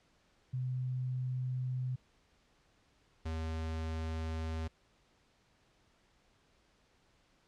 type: tone pair in turn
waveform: sine / square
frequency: 127.5 / 80.32 Hz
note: C3 / E2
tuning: -44 / -44 cents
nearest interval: minor sixth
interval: 800 cents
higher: first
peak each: -33 / -36 dBFS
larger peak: first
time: 0.53-1.96 / 3.25-4.68 s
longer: neither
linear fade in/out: 10 ms
effects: pink hiss -70 dBFS RMS until 7.47 s + low-pass 6000 Hz 12 dB/octave